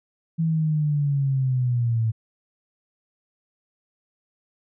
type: linear sweep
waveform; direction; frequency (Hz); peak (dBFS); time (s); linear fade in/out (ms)
sine; down; 164.81 to 110; -19; 0.38-2.12; 20
effects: none